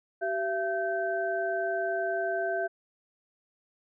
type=tone cluster; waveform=sine; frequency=385.4 / 674 / 1546 Hz; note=G4 / E5 / G6; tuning=-29 / +38 / -24 cents; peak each=-33 / -29 / -34 dBFS; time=0.21-2.68 s; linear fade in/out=20 ms; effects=none